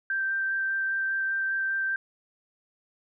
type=tone with vibrato; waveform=sine; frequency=1568 Hz; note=G6; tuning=in tune; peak=-25 dBFS; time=0.1-1.96 s; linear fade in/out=2 ms; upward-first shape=sine; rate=5 Hz; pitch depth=9 cents each way; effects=none